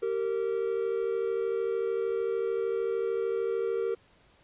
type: tone pair together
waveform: triangle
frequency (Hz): 387.5 / 460.8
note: G4 / A#4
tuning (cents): -20 / -20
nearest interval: minor third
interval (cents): 300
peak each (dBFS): -29 / -27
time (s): 0.02-3.95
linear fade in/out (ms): 10
effects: pink hiss -62 dBFS RMS until 4.43 s + resampled to 8000 Hz